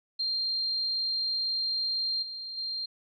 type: tone with level steps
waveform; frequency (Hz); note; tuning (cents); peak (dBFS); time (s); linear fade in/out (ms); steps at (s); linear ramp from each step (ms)
sine; 4186; C8; 0; -27 / -36 / -31; 0.19-2.86; 10; 2.22 / 2.57; 10
effects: none